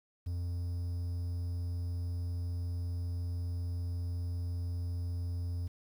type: tone with quantisation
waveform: triangle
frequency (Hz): 87.31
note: F2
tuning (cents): 0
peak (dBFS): -31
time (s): 0.26-5.68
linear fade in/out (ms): 10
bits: 10
effects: none